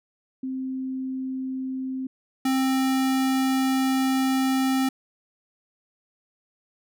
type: tone pair in turn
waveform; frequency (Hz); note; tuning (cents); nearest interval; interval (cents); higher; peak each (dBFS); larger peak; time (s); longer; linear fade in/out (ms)
sine / square; 261.6 / 263.9; C4 / C4; 0 / +15; unison; 15; second; -27 / -21; second; 0.43-2.07 / 2.45-4.89; second; 5
effects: none